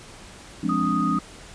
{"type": "chord", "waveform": "sine", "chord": "D half-diminished seventh", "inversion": "first", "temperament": "equal", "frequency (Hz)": [174.61, 207.7, 261.6, 293.7], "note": ["F3", "Ab3", "C4", "D4"], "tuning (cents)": [0, 0, 0, 0], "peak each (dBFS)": -27, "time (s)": [0.63, 1.19], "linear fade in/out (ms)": 5}
{"type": "tone", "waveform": "sine", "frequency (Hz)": 1244.5, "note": "D#6", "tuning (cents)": 0, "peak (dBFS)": -24, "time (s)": [0.69, 1.19], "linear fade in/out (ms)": 5}
{"effects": ["pink hiss -44 dBFS RMS until 1.54 s", "resampled to 22050 Hz"]}